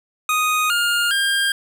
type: tone with pitch steps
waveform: 25% pulse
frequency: 1244.5 / 1413.1 / 1604.6 Hz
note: D#6 / F6 / G6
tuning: 0 / +20 / +40 cents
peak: -13 dBFS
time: 0.29-1.52 s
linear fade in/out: 2 ms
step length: 410 ms
effects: none